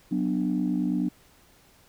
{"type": "chord", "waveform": "sine", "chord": "B minor", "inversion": "second", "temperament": "just", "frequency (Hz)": [185.21, 246.9, 296.3], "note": ["F#3", "B3", "D4"], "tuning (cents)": [2, 0, 15], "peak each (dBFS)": -27, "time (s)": [0.11, 1.09], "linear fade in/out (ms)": 10, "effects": ["tanh soft clip ceiling -16 dBFS", "pink hiss -58 dBFS RMS until 1.88 s"]}